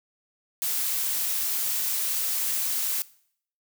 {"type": "noise", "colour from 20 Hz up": "blue", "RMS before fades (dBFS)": -27, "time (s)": [0.62, 3.02], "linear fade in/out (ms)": 0, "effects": ["noise-tail reverb RT60 0.6 s tail -20 dB re dry"]}